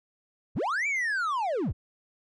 triangle linear two-way sweep, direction up then down, 32.7 to 2349 to 32.7 Hz, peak -24 dBFS, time 0.55-1.73 s, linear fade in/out 20 ms, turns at 0.87 s, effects resampled to 22050 Hz

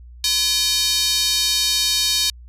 square tone with high-pass filter, 341.6 Hz, F4, 38 cents flat, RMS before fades -19 dBFS, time 0.24-2.3 s, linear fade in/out 2 ms, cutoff 4100 Hz, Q 2.8, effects added 60 Hz sine -38 dBFS peak until 2.48 s + resampled to 32000 Hz

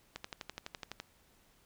click train, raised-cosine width 0.2 ms, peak -23 dBFS, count 11, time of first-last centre 0.16-1 s, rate 11.9 Hz, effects pink hiss -67 dBFS RMS until 1.65 s

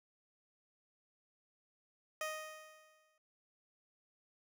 15% pulse tone with exponential decay, 622.3 Hz, D#5, in tune, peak -30 dBFS, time 2.21-3.18 s, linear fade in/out 2 ms, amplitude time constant 210 ms, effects none

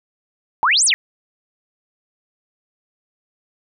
sine exponential two-way sweep, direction up then down, 831 to 10250 to 1770 Hz, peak -12 dBFS, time 0.63-0.94 s, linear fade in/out 0 ms, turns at 0.85 s, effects none

